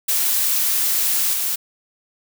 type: noise with level steps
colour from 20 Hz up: blue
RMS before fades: -19 / -22 dBFS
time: 0.08-1.56 s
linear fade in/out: 10 ms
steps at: 1.33 s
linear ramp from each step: 5 ms
effects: none